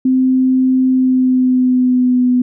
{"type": "tone with pitch glide", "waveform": "sine", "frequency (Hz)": [258.9, 249.2], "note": ["C4", "B3"], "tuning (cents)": [-18, 16], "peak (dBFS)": -9, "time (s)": [0.05, 2.42], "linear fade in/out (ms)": 5, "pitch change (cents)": -66, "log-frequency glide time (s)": [0.88, 2.3], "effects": []}